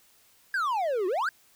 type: exponential two-way sweep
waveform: triangle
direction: down then up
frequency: 1661.2 to 349.2 to 1661.2 Hz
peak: -23 dBFS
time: 0.54-1.29 s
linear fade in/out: 2 ms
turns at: 1.07 s
effects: white hiss -61 dBFS RMS until 1.55 s